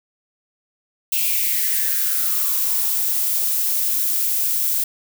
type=noise with high-pass filter sweep; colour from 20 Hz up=violet; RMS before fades=-20 dBFS; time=1.12-4.84 s; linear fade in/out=5 ms; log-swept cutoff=2700 to 240 Hz; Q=5.3; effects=none